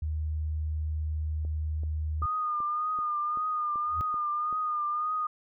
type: tone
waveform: sine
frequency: 77.3 Hz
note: D#2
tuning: 11 cents flat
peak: -28 dBFS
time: 0.02-2.26 s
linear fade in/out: 5 ms
type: click train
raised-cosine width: 2 ms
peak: -34 dBFS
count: 9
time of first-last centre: 1.45-4.527 s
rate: 2.6 Hz
type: tone with vibrato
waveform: sine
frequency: 1220 Hz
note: D#6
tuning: 34 cents flat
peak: -27 dBFS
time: 2.22-5.27 s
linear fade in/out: 5 ms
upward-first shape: triangle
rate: 1.8 Hz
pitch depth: 48 cents each way
type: tone with exponential growth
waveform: sine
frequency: 82.41 Hz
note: E2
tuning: in tune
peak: -28 dBFS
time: 3.85-4.01 s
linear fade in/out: 0 ms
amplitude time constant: 34 ms
effects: none